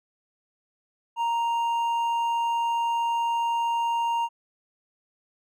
triangle tone with hard clipping, 932.3 Hz, A#5, in tune, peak -24 dBFS, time 1.16-4.29 s, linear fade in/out 50 ms, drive 8 dB, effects none

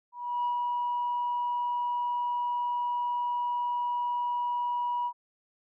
sine tone with ADSR envelope, 969 Hz, B5, 33 cents flat, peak -24 dBFS, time 0.12-5.13 s, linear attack 330 ms, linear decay 96 ms, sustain -2 dB, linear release 69 ms, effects tanh soft clip ceiling -23 dBFS

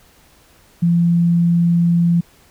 sine tone, 171 Hz, F3, 36 cents flat, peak -11 dBFS, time 0.82-2.21 s, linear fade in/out 10 ms, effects pink hiss -51 dBFS RMS until 2.5 s

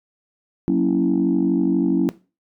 sine chord, F# dominant seventh, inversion none, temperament equal, 185 / 233.1 / 277.2 / 329.6 Hz, F#3 / A#3 / C#4 / E4, 0 / 0 / 0 / 0 cents, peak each -20 / -23 / -19 / -20 dBFS, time 0.68-2.09 s, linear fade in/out 0 ms, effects noise-tail reverb RT60 0.3 s tail -19 dB re dry + tanh soft clip ceiling -9 dBFS

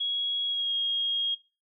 sine tone with pitch glide, 3322 to 3263 Hz, G#7 to G#7, 0 to -31 cents, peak -26 dBFS, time 0-1.35 s, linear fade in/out 10 ms, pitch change -31 cents, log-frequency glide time 0.46-0.73 s, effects noise-tail reverb RT60 0.3 s tail -19 dB re dry

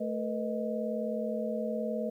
sine tone cluster, 220.6 / 454.6 / 493.8 / 624 Hz, A3 / A#4 / B4 / D#5, +5 / -43 / 0 / +5 cents, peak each -34 / -40 / -36 / -35 dBFS, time 0-2.1 s, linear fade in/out 10 ms, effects 11-bit

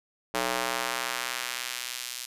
square tone with high-pass filter sweep, 61.74 Hz, B1, in tune, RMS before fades -32 dBFS, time 0.34-2.26 s, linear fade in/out 10 ms, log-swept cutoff 520 to 4200 Hz, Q 0.74, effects resampled to 32000 Hz

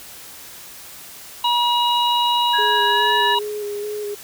harmonic tone, 960 Hz, B5, 49 cents flat, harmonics 1 / 3 / 4, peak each -17 / -22 / -23 dBFS, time 1.44-3.39 s, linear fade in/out 5 ms
sine tone with pitch glide, 1655 to 1735.3 Hz, G#6 to A6, -6 to -24 cents, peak -21 dBFS, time 2.53-3.35 s, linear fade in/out 10 ms, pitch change +82 cents, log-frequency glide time 2.86-3.13 s
sine tone with vibrato, 415.3 Hz, G#4, in tune, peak -24 dBFS, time 2.58-4.15 s, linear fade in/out 10 ms, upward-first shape square, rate 2.4 Hz, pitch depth 18 cents each way
effects white hiss -39 dBFS RMS until 4.23 s

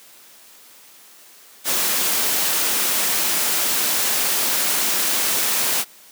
white noise, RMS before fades -20 dBFS, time 1.64-5.85 s, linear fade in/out 50 ms, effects white hiss -47 dBFS RMS until 6.11 s + high-pass 200 Hz 12 dB/octave

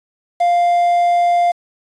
triangle tone with quantisation, 698.5 Hz, F5, in tune, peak -9 dBFS, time 0.4-1.52 s, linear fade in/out 10 ms, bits 6, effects resampled to 22050 Hz

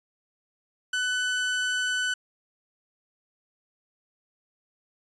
30% pulse tone, 1498 Hz, F#6, 21 cents sharp, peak -22 dBFS, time 0.93-2.14 s, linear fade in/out 5 ms, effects resampled to 22050 Hz

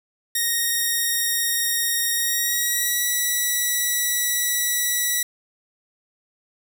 5% pulse tone with pitch glide, 1864.7 to 1947.3 Hz, A#6 to B6, 0 to -25 cents, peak -10 dBFS, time 0.35-5.23 s, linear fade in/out 5 ms, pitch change +75 cents, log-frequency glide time 2.13-3.1 s, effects none

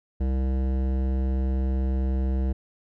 sine tone with hard clipping, 65.4 Hz, C2, in tune, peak -24 dBFS, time 0.2-2.53 s, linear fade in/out 10 ms, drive 15 dB, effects none

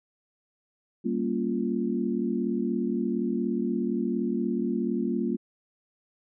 sine chord, G half-diminished seventh, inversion none, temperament equal, 196 / 233.1 / 277.2 / 349.2 Hz, G3 / Bb3 / Db4 / F4, 0 / 0 / 0 / 0 cents, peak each -31 / -28 / -33 / -31 dBFS, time 1.04-5.37 s, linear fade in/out 20 ms, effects none

